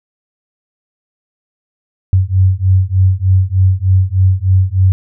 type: beating tone pair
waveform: sine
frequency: 92.5 / 95.8 Hz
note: F#2 / G2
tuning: 0 / -39 cents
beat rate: 3.3 Hz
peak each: -11 dBFS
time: 2.13-4.92 s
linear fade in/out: 0 ms
effects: none